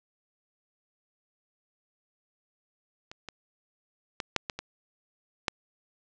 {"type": "clicks", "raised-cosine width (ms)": 0.2, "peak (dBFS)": [-25, -22, -14, -6, -14, -18, -8], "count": 7, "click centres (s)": [3.115, 3.287, 4.202, 4.363, 4.498, 4.59, 5.482], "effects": ["low-pass 7000 Hz 12 dB/octave"]}